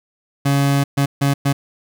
30% pulse tone bursts at uneven times, 140 Hz, C#3, 18 cents sharp, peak -11 dBFS, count 4, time 0.45-0.84 / 0.97-1.06 / 1.21-1.34 / 1.45-1.53 s, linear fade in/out 10 ms, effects none

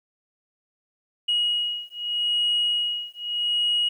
sine beating tone pair, 2895 / 2895.81 Hz, F#7 / F#7, -38 / -38 cents, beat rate 0.81 Hz, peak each -24 dBFS, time 1.28-3.89 s, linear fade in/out 10 ms, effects tanh soft clip ceiling -16 dBFS + 10-bit

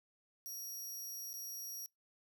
15% pulse tone with dropouts, 5680 Hz, F8, 28 cents sharp, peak -38 dBFS, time 0.46-1.86 s, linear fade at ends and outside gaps 0 ms, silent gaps 1.331-1.339 s, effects noise-tail reverb RT60 0.2 s tail -25 dB re dry

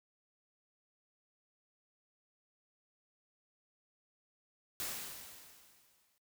white noise with exponential decay, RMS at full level -38 dBFS, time 4.8-6.18 s, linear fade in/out 0 ms, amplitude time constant 300 ms, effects noise-tail reverb RT60 0.1 s tail -18 dB re dry

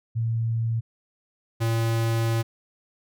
sine / square tone pair in turn, 114.2 / 114.2 Hz, A#2 / A#2, -35 / -35 cents, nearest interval unison, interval 0 cents, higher neither, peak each -22 dBFS, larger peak neither, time 0.15-0.81 / 1.6-2.43 s, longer second, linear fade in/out 20 ms, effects none

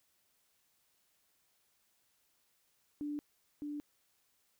sine tone with echo, 293.7 Hz, D4, in tune, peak -36 dBFS, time 3.01-3.19 s, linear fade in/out 0 ms, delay 610 ms, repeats 1, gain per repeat -2 dB, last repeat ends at 3.8 s, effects white hiss -75 dBFS RMS until 4.59 s

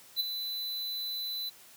square tone with ADSR envelope, 4000 Hz, B7, 21 cents sharp, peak -25 dBFS, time 0.16-1.5 s, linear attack 41 ms, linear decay 16 ms, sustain -9 dB, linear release 15 ms, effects white hiss -55 dBFS RMS until 1.76 s + high-pass 80 Hz 12 dB/octave

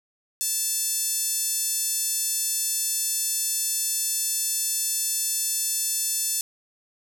5% pulse tone with high-pass filter, 880 Hz, A5, in tune, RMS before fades -26 dBFS, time 0.41-6.41 s, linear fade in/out 0 ms, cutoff 6900 Hz, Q 0.73, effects none

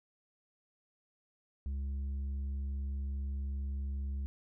sine tone with tanh clipping, 68.8 Hz, C#2, 12 cents flat, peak -35 dBFS, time 1.66-4.26 s, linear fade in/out 0 ms, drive 5 dB, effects none

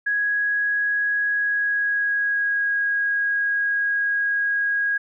sine tone with pitch glide, 1662 to 1643.9 Hz, G#6 to G#6, +1 to -18 cents, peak -19 dBFS, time 0.06-4.98 s, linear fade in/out 10 ms, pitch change -19 cents, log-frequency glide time 1.29-2.73 s, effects none

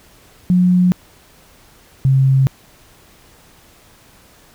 sine tone pair in turn, 180.4 / 133.83 Hz, F#3 / C3, -44 / +39 cents, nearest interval perfect fourth, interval 517 cents, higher first, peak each -9 dBFS, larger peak neither, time 0.5-0.92 / 2.05-2.47 s, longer neither, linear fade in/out 0 ms, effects pink hiss -48 dBFS RMS until 4.54 s

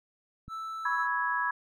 triangle tone, 1318.5 Hz, E6, in tune, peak -33 dBFS, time 0.48-1.08 s, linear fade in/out 50 ms
click, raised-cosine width 5 ms, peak -32 dBFS, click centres 0.481 s
sine chord, C# minor seventh, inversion third, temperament equal with one note detuned, 987.8 / 1108.7 / 1304.9 / 1661.2 Hz, B5 / C#6 / E6 / G#6, 0 / 0 / -18 / 0 cents, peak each -31 / -36 / -36 / -30 dBFS, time 0.85-1.51 s, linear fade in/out 5 ms
effects none

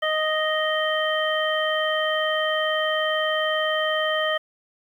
harmonic tone, 622.3 Hz, D#5, in tune, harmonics 1 / 2 / 3 / 5, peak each -24 / -28 / -26 / -28 dBFS, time 0.02-4.38 s, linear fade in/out 10 ms, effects 9-bit

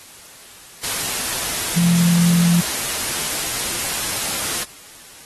sine tone in noise, 172.3 Hz, F3, 23 cents flat, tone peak -13 dBFS, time 1.76-2.61 s, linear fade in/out 10 ms, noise white, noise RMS -23 dBFS, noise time 0.83-4.64 s, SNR +7 dB, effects white hiss -42 dBFS RMS until 5.25 s + AAC 32 kbps

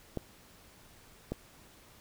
clicks, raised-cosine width 2 ms, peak -20 dBFS, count 2, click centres 0.173 / 1.32 s, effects pink hiss -58 dBFS RMS until 2 s

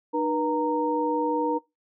sine tone cluster, 303.8 / 483.2 / 926 Hz, D#4 / B4 / A#5, -41 / -38 / -12 cents, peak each -27 dBFS, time 0.13-1.59 s, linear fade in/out 20 ms, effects noise-tail reverb RT60 0.2 s tail -22 dB re dry

